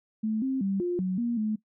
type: tone with pitch steps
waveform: sine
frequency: 218 / 265 / 195.3 / 353.1 / 185.4 / 236.9 / 215.1 Hz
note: A3 / C4 / G3 / F4 / F#3 / A#3 / A3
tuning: -16 / +22 / -6 / +19 / +4 / +28 / -39 cents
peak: -25 dBFS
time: 0.23-1.56 s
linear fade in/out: 10 ms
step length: 190 ms
effects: noise-tail reverb RT60 0.1 s tail -18 dB re dry